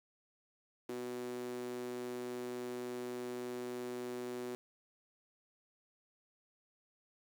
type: tone with high-pass filter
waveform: sawtooth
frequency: 123.47 Hz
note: B2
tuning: in tune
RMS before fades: -42 dBFS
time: 0.89-4.55 s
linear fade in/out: 0 ms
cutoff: 320 Hz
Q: 9.7
effects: 10-bit